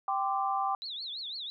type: chord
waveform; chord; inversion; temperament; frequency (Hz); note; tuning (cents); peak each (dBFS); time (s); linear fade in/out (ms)
sine; G suspended fourth; none; equal with one note detuned; 784 / 1032.7 / 1174.7; G5 / C6 / D6; 0 / -23 / 0; -30 / -35 / -32; 0.08-0.75; 2
type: tone with vibrato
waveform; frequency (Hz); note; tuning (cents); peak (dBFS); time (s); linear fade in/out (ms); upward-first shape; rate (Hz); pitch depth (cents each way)
sine; 3866; B7; -38; -36; 0.82-1.5; 0; triangle; 6; 260
effects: none